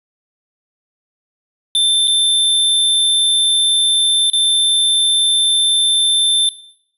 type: tone with dropouts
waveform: square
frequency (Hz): 3558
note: A7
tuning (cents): +19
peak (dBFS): -12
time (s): 1.75-6.49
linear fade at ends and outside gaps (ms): 1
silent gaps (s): 2.074-2.079 / 4.3-4.333
effects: noise-tail reverb RT60 0.7 s tail -17 dB re dry + resampled to 32000 Hz